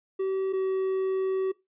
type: tone pair in turn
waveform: triangle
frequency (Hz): 383.2 / 380.3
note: G4 / F#4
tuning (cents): -39 / +48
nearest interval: unison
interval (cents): 13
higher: first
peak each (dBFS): -23 / -22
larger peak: second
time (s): 0.19-0.53 / 0.53-1.52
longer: second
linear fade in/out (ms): 10
effects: noise-tail reverb RT60 0.2 s tail -20 dB re dry + resampled to 8000 Hz